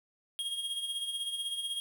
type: tone with tremolo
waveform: square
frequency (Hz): 3257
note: G#7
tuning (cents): -34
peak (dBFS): -32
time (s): 0.39-1.8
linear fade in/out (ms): 0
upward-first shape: sine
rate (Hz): 16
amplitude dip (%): 55
effects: 10-bit